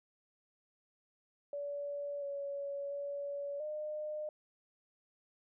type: tone with pitch steps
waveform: sine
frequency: 573 / 563 / 568 / 607 Hz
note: D5 / C#5 / C#5 / D#5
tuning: -43 / +27 / +42 / -43 cents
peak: -37 dBFS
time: 1.53-4.29 s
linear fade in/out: 2 ms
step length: 690 ms
effects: none